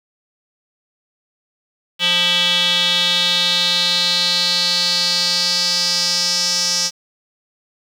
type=tone with band-pass filter sweep; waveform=square; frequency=176.8 Hz; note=F3; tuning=22 cents sharp; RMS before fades=-17 dBFS; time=1.99-6.91 s; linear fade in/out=50 ms; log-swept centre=3200 to 5500 Hz; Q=5.5; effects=7-bit